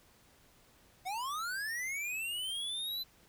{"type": "linear sweep", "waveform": "square", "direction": "up", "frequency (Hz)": [708, 4052], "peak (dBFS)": -36, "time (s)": [1.05, 3.04], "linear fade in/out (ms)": 20, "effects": ["pink hiss -64 dBFS RMS until 3.28 s"]}